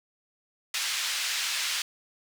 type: band-pass noise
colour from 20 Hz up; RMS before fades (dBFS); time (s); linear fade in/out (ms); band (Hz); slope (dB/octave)
white; -30; 0.74-1.82; 2; 1700 to 5200; 12
effects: none